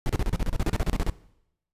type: noise bursts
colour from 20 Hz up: brown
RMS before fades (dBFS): -23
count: 16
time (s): 0.06-1.098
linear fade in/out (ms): 0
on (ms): 33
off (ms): 34
effects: noise-tail reverb RT60 0.8 s tail -19 dB re dry + resampled to 32000 Hz